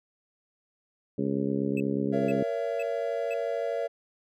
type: harmonic tone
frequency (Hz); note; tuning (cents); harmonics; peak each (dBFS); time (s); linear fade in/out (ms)
68.3; C#2; -25; 2 / 3 / 4 / 5 / 6 / 7 / 8; -35 / -30 / -30 / -37 / -32 / -41 / -40; 1.18-2.43; 5
type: tone bursts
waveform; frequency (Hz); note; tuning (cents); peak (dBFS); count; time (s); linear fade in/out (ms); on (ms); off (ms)
triangle; 2610; E7; -18; -34; 4; 1.77-3.338; 2; 32; 480
type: chord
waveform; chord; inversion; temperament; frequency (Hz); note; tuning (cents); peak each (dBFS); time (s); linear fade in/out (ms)
triangle; A# diminished; none; just; 466.2 / 559.4 / 671.3; A#4 / C#5 / E5; 0 / +16 / +31; -30; 2.12-3.88; 20
effects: none